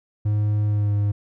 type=tone with pitch glide; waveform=triangle; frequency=104.9 to 102.68 Hz; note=G#2 to G#2; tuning=+18 to -19 cents; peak=-16 dBFS; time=0.25-1.12 s; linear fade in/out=10 ms; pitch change=-37 cents; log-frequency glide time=0.66-0.93 s; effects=none